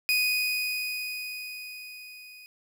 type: tone with level ramp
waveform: 30% pulse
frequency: 2489 Hz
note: D#7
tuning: in tune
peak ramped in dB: -19 to -44 dBFS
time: 0.09-2.46 s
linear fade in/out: 0 ms
effects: none